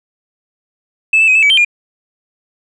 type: tone with pitch steps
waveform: sine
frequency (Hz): 2617 / 2642 / 2525 / 2623 / 2285 / 3133 / 2417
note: E7 / E7 / D#7 / E7 / D7 / G7 / D7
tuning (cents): -13 / +3 / +25 / -9 / -48 / -2 / +49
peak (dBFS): -5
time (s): 1.13-1.648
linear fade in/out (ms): 5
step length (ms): 74
effects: tanh soft clip ceiling -4 dBFS